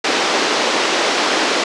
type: band-pass noise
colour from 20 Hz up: pink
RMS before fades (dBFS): -17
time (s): 0.04-1.64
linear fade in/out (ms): 5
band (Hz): 300 to 5900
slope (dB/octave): 24
effects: resampled to 24000 Hz

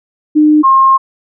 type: tone pair in turn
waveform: sine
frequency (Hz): 303.4 / 1068.5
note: D#4 / C6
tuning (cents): -44 / +36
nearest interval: octave + minor seventh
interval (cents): 2180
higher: second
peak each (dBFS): -4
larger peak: neither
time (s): 0.35-0.63 / 0.63-0.98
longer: second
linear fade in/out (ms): 20
effects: none

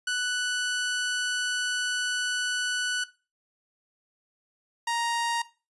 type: tone pair in turn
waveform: sawtooth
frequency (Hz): 1485 / 935.5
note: F#6 / A#5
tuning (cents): +6 / +6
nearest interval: minor sixth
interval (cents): 800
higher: first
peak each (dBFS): -22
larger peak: neither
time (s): 0.07-3.04 / 4.87-5.42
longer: first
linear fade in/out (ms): 5
effects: noise-tail reverb RT60 0.3 s tail -17 dB re dry + resampled to 24000 Hz

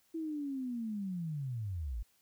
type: linear sweep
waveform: sine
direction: down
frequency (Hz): 330 to 47.99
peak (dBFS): -35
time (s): 0.14-2.03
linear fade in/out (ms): 10
effects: white hiss -71 dBFS RMS until 2.21 s

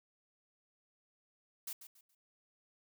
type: noise with echo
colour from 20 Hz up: blue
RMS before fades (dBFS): -42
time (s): 1.67-1.73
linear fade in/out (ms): 5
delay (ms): 140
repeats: 3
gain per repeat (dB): -11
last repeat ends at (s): 2.15
effects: none

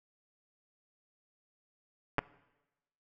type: clicks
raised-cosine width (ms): 0.5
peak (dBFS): -13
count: 2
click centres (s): 2.183 / 2.19
effects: noise-tail reverb RT60 1.0 s tail -21 dB re dry

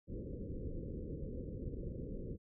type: low-pass noise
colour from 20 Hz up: pink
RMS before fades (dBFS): -43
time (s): 0.07-2.38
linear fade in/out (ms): 50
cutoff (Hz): 530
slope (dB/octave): 96
effects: none

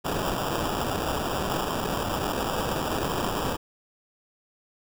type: noise with sample-and-hold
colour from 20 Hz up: blue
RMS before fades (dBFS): -28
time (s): 0.04-3.57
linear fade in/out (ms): 20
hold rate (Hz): 2100
effects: none

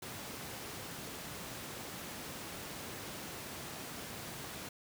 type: high-pass noise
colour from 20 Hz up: pink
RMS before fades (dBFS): -45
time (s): 0.02-4.69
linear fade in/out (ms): 5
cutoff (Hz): 100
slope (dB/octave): 12
effects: none

